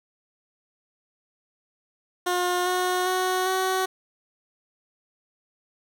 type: tone with pitch steps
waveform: 15% pulse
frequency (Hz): 358.1 / 363.9 / 369.9 / 375.9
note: F4 / F#4 / F#4 / F#4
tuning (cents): +43 / -29 / 0 / +27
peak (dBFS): -16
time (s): 2.26-3.86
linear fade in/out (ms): 10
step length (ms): 400
effects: none